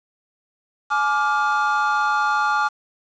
triangle chord, D diminished, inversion second, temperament just, 845.8 / 1174.7 / 1409.6 Hz, Ab5 / D6 / F6, +31 / 0 / +16 cents, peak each -20 / -20 / -20 dBFS, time 0.9-2.69 s, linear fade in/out 20 ms, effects resampled to 16000 Hz + 7-bit

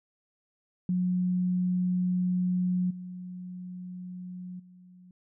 sine tone with level steps, 181.1 Hz, F#3, 37 cents flat, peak -24 / -37 / -50 dBFS, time 0.89-5.11 s, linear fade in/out 2 ms, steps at 2.9 / 4.59 s, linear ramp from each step 10 ms, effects none

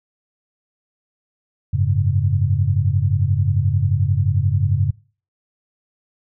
sine chord, F# suspended second, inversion none, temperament equal, 92.5 / 103.83 / 138.59 Hz, F#2 / G#2 / C#3, 0 / 0 / 0 cents, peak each -19 / -19 / -20 dBFS, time 1.73-4.91 s, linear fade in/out 10 ms, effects noise-tail reverb RT60 0.4 s tail -23 dB re dry

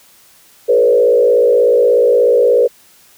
sine tone with frequency modulation, 485.4 Hz, B4, 30 cents flat, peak -7 dBFS, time 0.68-2.68 s, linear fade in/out 20 ms, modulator 56.6 Hz, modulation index 1.1, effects white hiss -47 dBFS RMS until 3.17 s

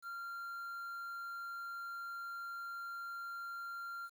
triangle tone with quantisation, 1383 Hz, F6, 17 cents flat, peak -40 dBFS, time 0.02-4.1 s, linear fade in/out 50 ms, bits 10, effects none

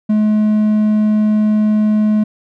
triangle tone, 213.1 Hz, G#3, 45 cents sharp, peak -8 dBFS, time 0.09-2.24 s, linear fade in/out 10 ms, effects none

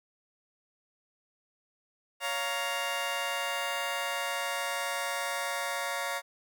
15% pulse chord, Bb minor, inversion first, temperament just, 559.4 / 699.2 / 932.3 Hz, Db5 / F5 / Bb5, +16 / +2 / 0 cents, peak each -29 dBFS, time 2.2-6.22 s, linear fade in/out 50 ms, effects none

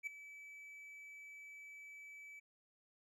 triangle tone with ADSR envelope, 2300 Hz, D7, 37 cents flat, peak -35 dBFS, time 0.03-2.4 s, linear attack 40 ms, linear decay 5 ms, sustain -15 dB, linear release 12 ms, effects none

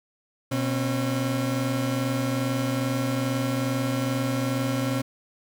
30% pulse tone pair together, 123.9 / 270.2 Hz, B2 / C#4, +6 / -44 cents, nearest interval octave + minor second, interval 1350 cents, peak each -24 dBFS, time 0.51-5.02 s, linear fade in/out 10 ms, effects none

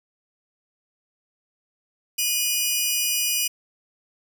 10% pulse tone pair together, 2461 / 2927 Hz, D#7 / F#7, -20 / -19 cents, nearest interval minor third, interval 301 cents, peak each -16 / -15 dBFS, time 2.18-3.48 s, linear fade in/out 10 ms, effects none

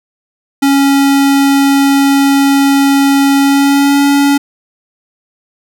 square tone with pitch glide, 277.2 to 281.9 Hz, C#4 to C#4, 0 to +29 cents, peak -7 dBFS, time 0.62-4.38 s, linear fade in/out 10 ms, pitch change +29 cents, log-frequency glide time 3.39-4.03 s, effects none

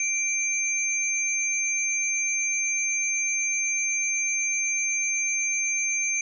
sine tone pair together, 2349 / 6304 Hz, D7 / G8, 0 / +9 cents, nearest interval octave + perfect fourth, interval 1709 cents, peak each -26 dBFS, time 0-6.21 s, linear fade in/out 2 ms, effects none

